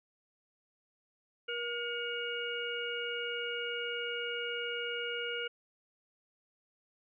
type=harmonic tone with a mistuned harmonic; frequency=476.2 Hz; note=A#4; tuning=37 cents sharp; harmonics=1 / 3 / 5 / 6; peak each=-39 / -39 / -43 / -39 dBFS; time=1.48-5.48 s; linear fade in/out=10 ms; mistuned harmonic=5; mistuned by=-98 cents; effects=none